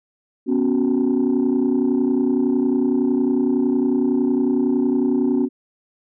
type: chord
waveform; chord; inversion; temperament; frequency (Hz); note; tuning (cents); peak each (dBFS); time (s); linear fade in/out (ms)
sine; B suspended second; none; just; 246.9 / 277.8 / 370.4; B3 / C#4 / F#4; 0 / +4 / +2; -18 / -18 / -21; 0.46-5.49; 50
effects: tanh soft clip ceiling -11 dBFS